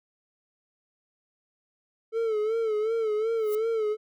triangle tone with vibrato, 440 Hz, A4, in tune, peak -22 dBFS, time 2.12-3.97 s, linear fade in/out 50 ms, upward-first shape sine, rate 2.7 Hz, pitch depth 75 cents each way
violet noise with exponential growth, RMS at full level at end -37 dBFS, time 3.37-3.55 s, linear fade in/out 2 ms, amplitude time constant 38 ms
effects none

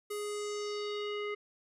square tone with low-pass filter sweep, 415.3 Hz, G#4, in tune, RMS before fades -37 dBFS, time 0.1-1.35 s, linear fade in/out 10 ms, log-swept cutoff 12000 to 2200 Hz, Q 2.7, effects none

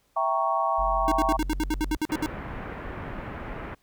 sine chord, E diminished seventh, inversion none, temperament equal, 659.3 / 784 / 932.3 / 1108.7 Hz, E5 / G5 / Bb5 / Db6, 0 / 0 / 0 / 0 cents, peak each -28 / -28 / -29 / -26 dBFS, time 0.16-1.37 s, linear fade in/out 10 ms
triangle tone, 46.25 Hz, F#1, in tune, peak -27 dBFS, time 0.78-1.97 s, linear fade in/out 10 ms
square tone bursts, 308.7 Hz, D#4, 14 cents flat, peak -24 dBFS, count 12, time 1.08-2.26 s, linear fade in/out 0 ms, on 36 ms, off 68 ms
pink low-pass noise, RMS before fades -36 dBFS, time 2.09-3.75 s, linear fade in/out 10 ms, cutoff 2100 Hz, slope 24 dB/octave
effects pink hiss -67 dBFS RMS until 3.82 s

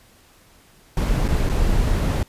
brown noise with dropouts, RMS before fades -19 dBFS, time 0.97-2.23 s, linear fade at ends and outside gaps 2 ms, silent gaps 1.281-1.286 / 1.492-1.496 s, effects pink hiss -53 dBFS RMS until 2.28 s + resampled to 32000 Hz

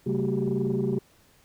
sine tone cluster, 135.2 / 192.8 / 223.6 / 374.9 / 396.6 Hz, C#3 / G3 / A3 / F#4 / G4, -43 / -28 / +28 / +23 / +20 cents, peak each -29 dBFS, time 0.06-0.99 s, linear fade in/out 10 ms, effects tanh soft clip ceiling -17 dBFS + pink hiss -60 dBFS RMS until 1.44 s

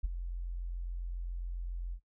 sine tone with ADSR envelope, 43.65 Hz, F1, in tune, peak -25 dBFS, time 0.03-2 s, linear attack 17 ms, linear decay 19 ms, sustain -10 dB, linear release 73 ms, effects noise-tail reverb RT60 0.1 s tail -21 dB re dry

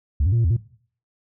sine tone with pitch steps, 71.8 / 93.2 / 116.8 / 115.7 / 82.5 / 115.9 Hz, D2 / F#2 / A#2 / A#2 / E2 / A#2, -39 / +13 / +4 / -13 / +2 / -10 cents, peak -14 dBFS, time 0.2-0.566 s, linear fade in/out 5 ms, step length 61 ms, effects noise-tail reverb RT60 0.5 s tail -18 dB re dry + tanh soft clip ceiling -14 dBFS

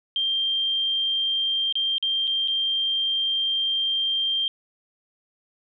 sine tone with dropouts, 3175 Hz, G7, 21 cents sharp, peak -21 dBFS, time 0.16-4.48 s, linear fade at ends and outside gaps 1 ms, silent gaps 1.725-1.754 / 1.982-2.026 / 2.272-2.276 / 2.476-2.482 s, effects none

